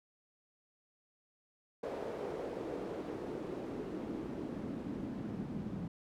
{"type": "noise with band-pass filter sweep", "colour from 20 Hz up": "pink", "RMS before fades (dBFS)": -41, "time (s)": [1.83, 5.88], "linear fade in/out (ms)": 5, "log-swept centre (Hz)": [500, 200], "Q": 2.3, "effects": []}